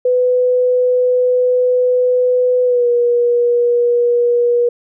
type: tone with pitch glide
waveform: sine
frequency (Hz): 499.5 to 480.3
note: B4 to B4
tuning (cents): +20 to -48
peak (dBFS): -10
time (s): 0.05-4.69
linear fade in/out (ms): 5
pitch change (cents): -68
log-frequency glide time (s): 2.64-2.88
effects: none